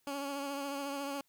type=tone with vibrato; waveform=15% pulse; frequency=280 Hz; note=C#4; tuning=18 cents sharp; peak=-30 dBFS; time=0.07-1.21 s; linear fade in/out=2 ms; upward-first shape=triangle; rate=14 Hz; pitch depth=38 cents each way; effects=white hiss -74 dBFS RMS until 1.28 s